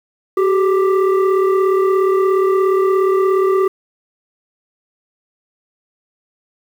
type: tone with frequency modulation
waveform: sine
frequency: 380 Hz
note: F#4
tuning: 46 cents sharp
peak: -10 dBFS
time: 0.37-3.68 s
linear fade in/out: 5 ms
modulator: 797 Hz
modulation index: 0.7
effects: tanh soft clip ceiling -7 dBFS + 7-bit